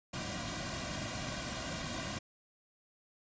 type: noise with comb filter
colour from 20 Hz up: pink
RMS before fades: -39 dBFS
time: 0.13-2.19 s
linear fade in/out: 10 ms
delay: 2.3 ms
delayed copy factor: -0.9
effects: resampled to 16000 Hz